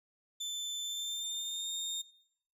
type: tone with pitch glide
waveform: 30% pulse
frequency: 3531 to 3664 Hz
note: A7 to A#7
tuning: +5 to -31 cents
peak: -33 dBFS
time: 0.4-2.02 s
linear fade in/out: 10 ms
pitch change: +64 cents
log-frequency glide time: 0.82-1.69 s
effects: noise-tail reverb RT60 0.7 s tail -18 dB re dry + resampled to 32000 Hz